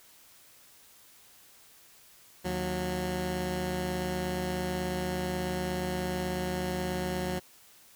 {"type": "tone pair together", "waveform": "15% pulse", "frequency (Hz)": [76.6, 182.19], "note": ["D#2", "F#3"], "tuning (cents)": [-27, -26], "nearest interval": "octave + minor third", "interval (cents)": 1501, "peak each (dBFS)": [-30, -25], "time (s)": [2.44, 7.4], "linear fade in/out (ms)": 20, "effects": ["white hiss -57 dBFS RMS until 7.95 s"]}